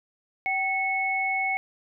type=tone pair together; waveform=sine; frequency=768.4 / 2200 Hz; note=G5 / C#7; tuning=-35 / -14 cents; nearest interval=octave + tritone; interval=1821 cents; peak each=-28 / -25 dBFS; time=0.46-1.57 s; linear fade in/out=0 ms; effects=none